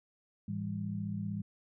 sine tone cluster, 107.5 / 164.8 / 200.6 Hz, A2 / E3 / G3, -40 / 0 / +40 cents, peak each -39 / -40 / -37 dBFS, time 0.48-1.42 s, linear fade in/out 5 ms, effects none

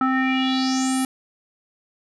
square tone with low-pass filter sweep, 261.6 Hz, C4, in tune, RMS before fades -21 dBFS, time 0.01-1.05 s, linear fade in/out 2 ms, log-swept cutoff 1300 to 11000 Hz, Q 5.2, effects none

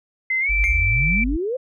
sine tone with pitch glide, 2065 to 2331 Hz, C7 to D7, -23 to -14 cents, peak -18 dBFS, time 0.3-1.24 s, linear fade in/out 5 ms, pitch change +209 cents, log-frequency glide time 0.4-0.51 s
sine tone, 49 Hz, G1, in tune, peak -21 dBFS, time 0.49-1.37 s, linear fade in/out 10 ms
sine exponential sweep, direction up, 49 to 537 Hz, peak -21 dBFS, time 0.59-1.57 s, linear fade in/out 10 ms
triangle tone with exponential decay, 2139 Hz, C7, 38 cents sharp, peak -17 dBFS, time 0.64-0.87 s, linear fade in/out 0 ms, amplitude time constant 50 ms
effects none

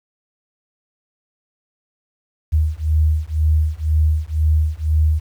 sine beating tone pair, 76.6 / 78.6 Hz, D#2 / D#2, -27 / +18 cents, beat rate 2 Hz, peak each -17 dBFS, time 2.52-5.2 s, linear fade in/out 20 ms, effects 8-bit

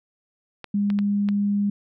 clicks, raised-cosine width 0.3 ms, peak -19 dBFS, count 4, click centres 0.643 / 0.902 / 0.989 / 1.288 s
sine tone, 203.1 Hz, G#3, 38 cents flat, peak -19 dBFS, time 0.74-1.7 s, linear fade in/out 5 ms
effects none

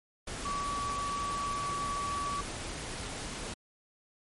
sine tone in noise, 1141 Hz, C#6, 50 cents sharp, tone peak -32 dBFS, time 0.45-2.41 s, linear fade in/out 5 ms, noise pink, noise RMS -39 dBFS, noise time 0.27-3.54 s, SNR +4 dB, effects MP3 48 kbps

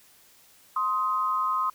sine tone pair together, 1046.5 / 1257.2 Hz, C6 / D#6, 0 / +18 cents, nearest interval minor third, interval 318 cents, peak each -26 dBFS, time 0.76-1.7 s, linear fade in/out 5 ms, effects white hiss -57 dBFS RMS until 1.74 s

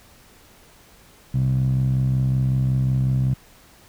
15% pulse tone with band-pass filter, 65.41 Hz, C2, in tune, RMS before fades -20 dBFS, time 1.34-3.34 s, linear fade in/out 5 ms, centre 130 Hz, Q 3.6, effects pink hiss -51 dBFS RMS until 3.88 s

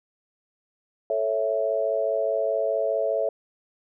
sine chord, A major, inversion none, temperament equal, 440 / 554.4 / 659.3 Hz, A4 / C#5 / E5, 0 / 0 / 0 cents, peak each -28 / -26 / -25 dBFS, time 1.1-3.29 s, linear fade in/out 2 ms, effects none

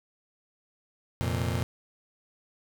35% pulse chord, F suspended fourth, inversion none, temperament just, 87.31 / 116.41 / 130.96 Hz, F2 / Bb2 / C3, 0 / -2 / +2 cents, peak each -29 / -29 / -32 dBFS, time 1.21-1.63 s, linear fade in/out 0 ms, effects none

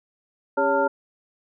sine tone cluster, 274.5 / 401.4 / 561 / 896 / 1395 Hz, C#4 / G4 / C#5 / A5 / F6, -17 / +41 / +21 / +31 / -2 cents, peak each -29 / -26 / -22 / -23 / -26 dBFS, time 0.57-0.88 s, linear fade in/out 10 ms, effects none

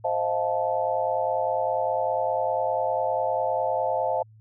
sine chord, F dominant seventh, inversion second, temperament just, 523.8 / 628.6 / 698.5 / 873.1 Hz, C5 / Eb5 / F5 / A5, +2 / +18 / 0 / -14 cents, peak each -28 dBFS, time 0.04-4.23 s, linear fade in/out 10 ms, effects added 109 Hz sine -49 dBFS peak until 4.4 s

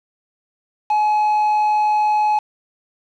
triangle tone with quantisation, 847 Hz, G#5, 34 cents sharp, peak -12 dBFS, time 0.9-2.39 s, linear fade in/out 5 ms, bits 5, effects low-pass 4000 Hz 12 dB/octave

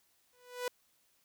sawtooth tone with exponential growth, 493.9 Hz, B4, in tune, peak -27 dBFS, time 0.33-0.68 s, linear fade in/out 2 ms, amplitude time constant 75 ms, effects white hiss -72 dBFS RMS until 1.24 s

